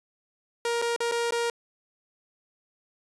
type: tone with dropouts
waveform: sawtooth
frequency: 470 Hz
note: A#4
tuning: 14 cents sharp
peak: -21 dBFS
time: 0.65-1.5 s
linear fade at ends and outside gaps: 2 ms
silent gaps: 0.817-0.822 / 0.963-1.004 / 1.114-1.12 / 1.308-1.322 s
effects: resampled to 24000 Hz